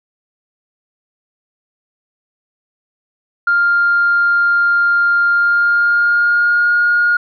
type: tone with pitch glide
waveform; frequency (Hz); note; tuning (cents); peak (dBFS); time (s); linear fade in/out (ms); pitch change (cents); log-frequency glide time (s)
sine; 1400 to 1427.8; F6 to F6; +4 to +38; -9; 3.47-7.17; 5; +34; 5.31-6.73
effects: tanh soft clip ceiling -5 dBFS